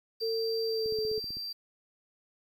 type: tone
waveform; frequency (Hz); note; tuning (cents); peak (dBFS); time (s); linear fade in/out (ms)
triangle; 4699; D8; 0; -34; 0.2-1.53; 10
type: tone with pitch glide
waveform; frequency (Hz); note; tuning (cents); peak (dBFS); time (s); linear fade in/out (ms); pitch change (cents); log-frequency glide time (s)
sine; 450 to 433.4; A4 to A4; +39 to -26; -29; 0.21-1.2; 20; -65; 0.64-1.01
type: click train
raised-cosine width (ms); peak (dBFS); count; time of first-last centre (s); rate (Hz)
3; -34; 9; 0.86-1.37; 15.7
effects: 10-bit